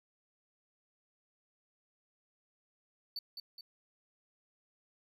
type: tone with echo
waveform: triangle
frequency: 4500 Hz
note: C#8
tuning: 25 cents sharp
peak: -36 dBFS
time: 3.16-3.19 s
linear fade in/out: 2 ms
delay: 210 ms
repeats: 2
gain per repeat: -5 dB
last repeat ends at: 3.61 s
effects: none